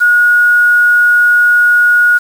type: tone with quantisation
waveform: sine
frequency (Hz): 1447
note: F#6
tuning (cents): -39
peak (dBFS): -5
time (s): 0-2.19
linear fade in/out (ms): 20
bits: 5
effects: none